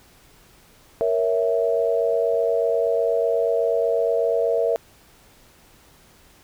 sine chord, A# diminished, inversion none, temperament equal, 466.2 / 554.4 / 659.3 Hz, A#4 / C#5 / E5, 0 / 0 / 0 cents, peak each -21 / -25 / -22 dBFS, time 1.01-4.76 s, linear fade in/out 0 ms, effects pink hiss -53 dBFS RMS until 6.43 s

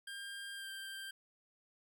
25% pulse tone with pitch glide, 1600 to 1578 Hz, G6 to G6, +35 to +11 cents, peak -40 dBFS, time 0.07-1.11 s, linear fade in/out 5 ms, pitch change -24 cents, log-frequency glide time 0.55-0.67 s, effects none

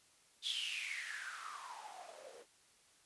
blue noise with band-pass filter sweep, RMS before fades -45 dBFS, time 0.42-2.46 s, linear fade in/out 50 ms, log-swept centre 3600 to 450 Hz, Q 9.1, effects white hiss -68 dBFS RMS until 3.05 s + resampled to 24000 Hz

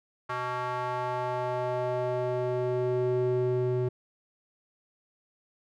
square tone with band-pass filter sweep, 125 Hz, B2, 21 cents sharp, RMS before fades -29 dBFS, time 0.29-3.89 s, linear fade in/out 10 ms, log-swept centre 1200 to 290 Hz, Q 2.2, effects none

